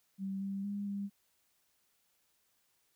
sine tone with pitch steps, 193.8 / 196.3 / 202.4 / 200.1 Hz, G3 / G3 / G#3 / G3, -20 / +3 / -44 / +36 cents, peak -35 dBFS, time 0.18-1.1 s, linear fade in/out 50 ms, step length 230 ms, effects white hiss -75 dBFS RMS until 2.95 s

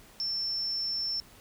sine tone, 5380 Hz, E8, 34 cents sharp, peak -29 dBFS, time 0.2-1.2 s, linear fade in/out 0 ms, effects pink hiss -55 dBFS RMS until 1.4 s

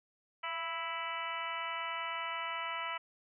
harmonic tone with a mistuned harmonic, 329.6 Hz, E4, in tune, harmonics 2 / 3 / 4 / 5 / 6 / 7 / 8 / 9, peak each -47 / -41 / -41 / -52 / -43 / -44 / -49 / -45 dBFS, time 0.43-2.98 s, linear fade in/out 10 ms, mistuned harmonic 2, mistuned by +32 cents, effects none

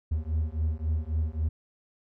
triangle beating tone pair, 76.6 / 80.3 Hz, D#2 / E2, -27 / -45 cents, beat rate 3.7 Hz, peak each -27 dBFS, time 0.11-1.49 s, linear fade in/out 10 ms, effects none

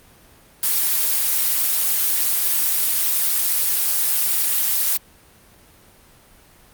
blue noise, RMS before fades -19 dBFS, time 0.63-4.97 s, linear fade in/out 2 ms, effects pink hiss -50 dBFS RMS until 6.73 s + Opus 32 kbps

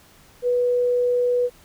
sine tone, 490.6 Hz, B4, 12 cents flat, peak -17 dBFS, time 0.42-1.5 s, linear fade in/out 50 ms, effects pink hiss -52 dBFS RMS until 1.64 s

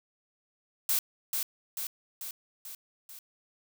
blue noise with echo, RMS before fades -27 dBFS, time 0.89-0.99 s, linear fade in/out 2 ms, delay 440 ms, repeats 5, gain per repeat -4 dB, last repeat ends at 3.19 s, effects none

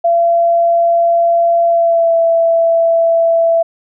sine tone with pitch glide, 680 to 665.6 Hz, F5 to E5, -46 to +17 cents, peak -8 dBFS, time 0.04-3.63 s, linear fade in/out 10 ms, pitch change -37 cents, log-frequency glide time 1.65-2.15 s, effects none

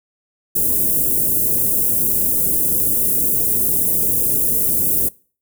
white band-stop noise, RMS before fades -17 dBFS, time 0.55-5.09 s, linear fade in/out 10 ms, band 460 to 10000 Hz, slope 24 dB/octave, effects noise-tail reverb RT60 0.4 s tail -23 dB re dry

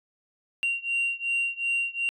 sine beating tone pair, 2760 / 2762.7 Hz, F7 / F7, -21 / -19 cents, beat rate 2.7 Hz, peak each -26 / -27 dBFS, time 0.63-2.09 s, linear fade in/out 0 ms, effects tanh soft clip ceiling -21 dBFS

